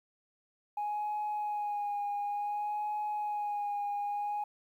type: tone with vibrato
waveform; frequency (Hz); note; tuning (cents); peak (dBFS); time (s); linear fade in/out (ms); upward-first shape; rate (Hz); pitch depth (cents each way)
sine; 829; G#5; -3; -30; 0.77-4.44; 5; sine; 0.56; 25
effects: tanh soft clip ceiling -29 dBFS + 11-bit